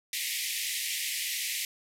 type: band-pass noise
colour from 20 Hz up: pink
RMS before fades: -33 dBFS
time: 0.13-1.65 s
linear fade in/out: 2 ms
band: 1900 to 15000 Hz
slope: 96 dB/octave
effects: none